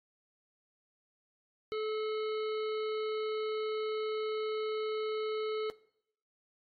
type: harmonic tone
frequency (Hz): 432.5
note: A4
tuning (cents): -30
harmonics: 1 / 3 / 5 / 7 / 9 / 10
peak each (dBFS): -33 / -43 / -47 / -50 / -52 / -53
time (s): 1.72-5.7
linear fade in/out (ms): 0
effects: noise-tail reverb RT60 0.7 s tail -19 dB re dry + AAC 48 kbps